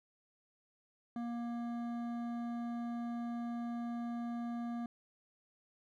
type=tone with hard clipping; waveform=sine; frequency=236.4 Hz; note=A#3; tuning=24 cents sharp; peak=-39 dBFS; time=1.16-4.86 s; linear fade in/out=2 ms; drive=11 dB; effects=none